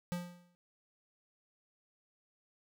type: tone with exponential decay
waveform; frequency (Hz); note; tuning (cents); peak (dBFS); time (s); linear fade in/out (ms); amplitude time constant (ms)
square; 176; F3; +14; -33; 0.12-0.55; 0; 92
effects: none